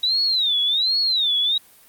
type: tone with vibrato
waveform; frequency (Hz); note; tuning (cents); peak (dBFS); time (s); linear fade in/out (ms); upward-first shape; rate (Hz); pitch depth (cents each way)
sine; 3831; A#7; +47; -17; 0.03-1.58; 5; sine; 1.3; 220
effects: white hiss -51 dBFS RMS until 1.88 s + Opus 48 kbps